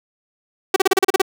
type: tone bursts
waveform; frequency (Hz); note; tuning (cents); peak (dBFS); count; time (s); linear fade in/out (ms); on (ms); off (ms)
sawtooth; 382.1; G4; -44; -7; 9; 0.74-1.218; 5; 22; 35
effects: none